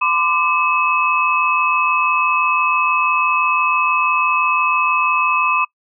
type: tone cluster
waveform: sine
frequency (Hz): 1018 / 1184 / 2575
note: C6 / D6 / E7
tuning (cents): -48 / +14 / -41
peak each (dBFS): -18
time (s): 0.01-5.65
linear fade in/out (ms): 10
effects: noise-tail reverb RT60 0.1 s tail -25 dB re dry